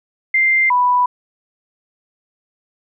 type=tone pair in turn; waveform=sine; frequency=2093 / 987.8 Hz; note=C7 / B5; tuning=0 / 0 cents; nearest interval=octave + minor second; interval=1300 cents; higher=first; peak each=-11 dBFS; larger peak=neither; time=0.34-0.7 / 0.7-1.06 s; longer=neither; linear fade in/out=5 ms; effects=none